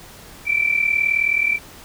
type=tone pair together; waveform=sine; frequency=2310 / 2349 Hz; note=D7 / D7; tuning=-29 / 0 cents; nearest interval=unison; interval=29 cents; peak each=-20 / -18 dBFS; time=0.45-1.59 s; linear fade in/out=50 ms; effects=pink hiss -42 dBFS RMS until 1.84 s